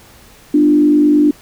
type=tone with frequency modulation; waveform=sine; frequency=296.8 Hz; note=D4; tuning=18 cents sharp; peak=-7 dBFS; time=0.54-1.31 s; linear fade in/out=5 ms; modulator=49.4 Hz; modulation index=0.56; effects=pink hiss -43 dBFS RMS until 1.41 s